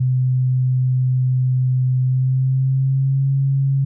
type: tone with pitch glide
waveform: sine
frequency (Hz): 128.1 to 136.5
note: C3 to C#3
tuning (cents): -36 to -26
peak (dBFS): -14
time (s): 0-3.85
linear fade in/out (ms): 10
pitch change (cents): +110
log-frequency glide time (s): 1.97-3.3
effects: none